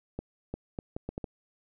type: accelerating click train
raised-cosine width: 2 ms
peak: -21 dBFS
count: 7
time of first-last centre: 0.19-1.242 s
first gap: 350 ms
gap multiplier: 0.71
effects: none